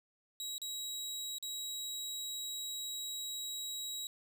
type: tone with dropouts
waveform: 25% pulse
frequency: 3854 Hz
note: B7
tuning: 43 cents flat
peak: -35 dBFS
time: 0.4-4.07 s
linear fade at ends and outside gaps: 1 ms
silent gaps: 0.581-0.617 / 1.384-1.426 s
effects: none